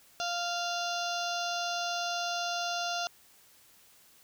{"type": "harmonic tone", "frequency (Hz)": 696, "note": "F5", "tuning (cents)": -6, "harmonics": [1, 2, 4, 5, 6, 7, 8, 9], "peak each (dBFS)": [-34, -37, -40, -41, -42, -42, -43, -44], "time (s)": [0.2, 3.07], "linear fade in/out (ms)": 0, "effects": ["white hiss -60 dBFS RMS until 4.23 s"]}